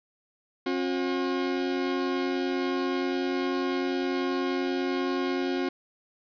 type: tone pair together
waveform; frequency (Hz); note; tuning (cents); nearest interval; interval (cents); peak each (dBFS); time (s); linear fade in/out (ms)
40% pulse; 269.3 / 359.5; C#4 / F#4; -50 / -50; perfect fourth; 500; -28; 0.66-5.69; 5
effects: resampled to 11025 Hz + 8-bit